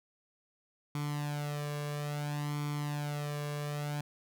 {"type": "tone with flanger", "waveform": "sawtooth", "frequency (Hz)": 146.83, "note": "D3", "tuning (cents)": 0, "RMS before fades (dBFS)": -36, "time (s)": [0.95, 4.01], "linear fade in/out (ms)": 2, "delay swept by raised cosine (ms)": [0.89, 1.8], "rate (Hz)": 0.59, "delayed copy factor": 0.7, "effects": []}